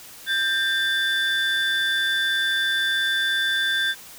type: tone cluster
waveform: triangle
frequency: 1583 / 1797 / 3514 Hz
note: G6 / A6 / A7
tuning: +17 / +36 / -3 cents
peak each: -20 / -28 / -22 dBFS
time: 0.26-3.95 s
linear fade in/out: 50 ms
effects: tanh soft clip ceiling -12 dBFS + white hiss -43 dBFS RMS until 4.18 s